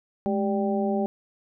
harmonic tone with a mistuned harmonic, 196 Hz, G3, in tune, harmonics 1 / 2 / 3 / 4, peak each -25 / -28 / -30 / -31 dBFS, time 0.26-1.06 s, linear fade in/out 0 ms, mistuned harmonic 1, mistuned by +120 cents, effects none

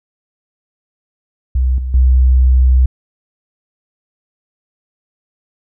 sine tone with level steps, 63.8 Hz, C2, 43 cents flat, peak -10 / -17 / -6 dBFS, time 1.55-2.86 s, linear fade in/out 5 ms, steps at 1.78 / 1.94 s, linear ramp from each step 2 ms, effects none

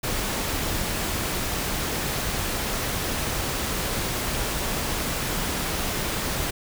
pink noise, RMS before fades -27 dBFS, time 0.03-6.51 s, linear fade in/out 10 ms, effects none

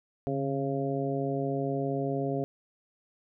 harmonic tone with a mistuned harmonic, 137 Hz, C#3, 20 cents flat, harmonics 1 / 2 / 3 / 4 / 5, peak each -33 / -33 / -33 / -36 / -36 dBFS, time 0.27-2.44 s, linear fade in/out 0 ms, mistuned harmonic 1, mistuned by +54 cents, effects none

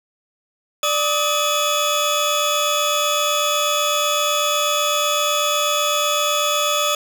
30% pulse tone cluster, 590 / 1268 / 3409 Hz, D5 / D#6 / G#7, +8 / +32 / +45 cents, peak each -19 dBFS, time 0.83-6.95 s, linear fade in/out 2 ms, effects none

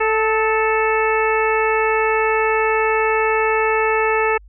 harmonic tone with a mistuned harmonic, 440 Hz, A4, in tune, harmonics 1 / 2 / 3 / 4 / 5 / 6, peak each -18 / -21 / -23 / -24 / -25 / -26 dBFS, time 0-4.38 s, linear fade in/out 10 ms, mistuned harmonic 3, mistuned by -26 cents, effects added 50 Hz sine -41 dBFS peak until 4.48 s

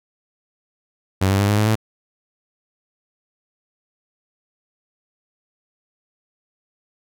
sawtooth tone with pitch steps, 95.3 / 98.04 / 100.85 / 103.75 / 106.72 / 109.79 Hz, G2 / G2 / G2 / G#2 / G#2 / A2, -48 / +1 / +50 / -1 / +48 / -3 cents, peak -11 dBFS, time 1.21-1.756 s, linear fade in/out 10 ms, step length 91 ms, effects none

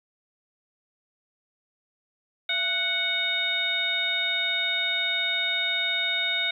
harmonic tone with a mistuned harmonic, 740 Hz, F#5, in tune, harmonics 1 / 2 / 3 / 4 / 5, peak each -38 / -32 / -28 / -38 / -26 dBFS, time 2.49-6.51 s, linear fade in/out 5 ms, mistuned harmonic 1, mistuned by -150 cents, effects 10-bit

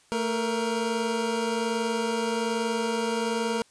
25% pulse tone pair together, 224 / 469.2 Hz, A3 / A#4, +31 / +11 cents, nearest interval octave + minor second, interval 1280 cents, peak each -25 / -24 dBFS, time 0.12-3.62 s, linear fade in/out 0 ms, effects white hiss -60 dBFS RMS until 3.7 s + resampled to 22050 Hz

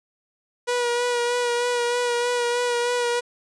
sawtooth tone with vibrato, 483.6 Hz, B4, 36 cents flat, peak -17 dBFS, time 0.67-3.21 s, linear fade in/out 20 ms, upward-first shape sine, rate 3.2 Hz, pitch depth 23 cents each way, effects resampled to 22050 Hz + 9-bit

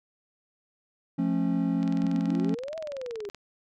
triangle chord, F augmented, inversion none, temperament just, 174.61 / 218.3 / 272.8 Hz, F3 / A3 / C#4, 0 / -13 / -28 cents, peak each -26 / -28 / -25 dBFS, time 1.18-2.55 s, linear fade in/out 10 ms
click train, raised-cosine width 0.2 ms, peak -25 dBFS, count 33, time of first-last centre 1.83-3.347 s, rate 21.1 Hz
sine exponential two-way sweep, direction up then down, 196 to 659.3 to 395.2 Hz, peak -33 dBFS, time 2.04-3.29 s, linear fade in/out 0 ms, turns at 2.77 s
effects none

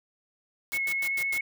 white noise bursts, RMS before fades -37 dBFS, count 5, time 0.72-1.378 s, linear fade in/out 0 ms, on 54 ms, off 97 ms
sine tone with vibrato, 2185 Hz, C#7, 26 cents flat, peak -26 dBFS, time 0.73-1.41 s, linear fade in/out 5 ms, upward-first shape square, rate 7.8 Hz, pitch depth 10 cents each way
effects none

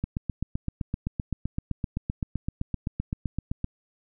click train, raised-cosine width 5 ms, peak -15 dBFS, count 29, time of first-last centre 0.04-3.644 s, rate 7.77 Hz, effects none

